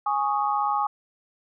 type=chord; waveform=sine; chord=Ab suspended fourth; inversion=none; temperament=equal; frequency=830.6 / 1108.7 / 1244.5 Hz; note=Ab5 / Db6 / Eb6; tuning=0 / 0 / 0 cents; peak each=-24 / -27 / -28 dBFS; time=0.06-0.87 s; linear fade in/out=5 ms; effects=none